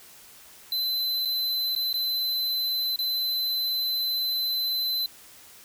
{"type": "tone with dropouts", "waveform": "square", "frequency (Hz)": 4043, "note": "B7", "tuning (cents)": 40, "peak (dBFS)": -25, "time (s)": [0.72, 5.06], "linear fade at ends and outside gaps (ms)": 2, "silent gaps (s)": [[1.251, 1.255], [1.751, 1.761], [1.929, 1.941], [2.96, 2.989]], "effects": ["white hiss -50 dBFS RMS until 5.64 s"]}